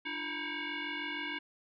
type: tone with frequency modulation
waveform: sine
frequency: 295.3 Hz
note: D4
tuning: 10 cents sharp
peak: -35 dBFS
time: 0.05-1.39 s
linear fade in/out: 10 ms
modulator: 637 Hz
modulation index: 4.4
effects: none